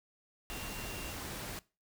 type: tone in noise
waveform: sine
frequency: 2762 Hz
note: F7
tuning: 20 cents flat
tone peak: -48 dBFS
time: 0.5-1.13 s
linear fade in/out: 0 ms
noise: pink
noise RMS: -42 dBFS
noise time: 0.5-1.59 s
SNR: -9 dB
effects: noise-tail reverb RT60 0.3 s tail -21 dB re dry